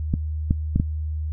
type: clicks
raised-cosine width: 5 ms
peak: -7 dBFS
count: 4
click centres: 0.139 / 0.509 / 0.76 / 0.799 s
effects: noise-tail reverb RT60 0.1 s tail -20 dB re dry + added 77 Hz sine -24 dBFS peak until 1.32 s